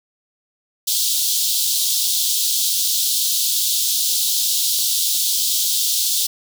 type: high-pass noise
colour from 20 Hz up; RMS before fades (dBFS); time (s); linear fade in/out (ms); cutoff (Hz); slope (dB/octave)
pink; -19; 0.87-6.27; 10; 3400; 48
effects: none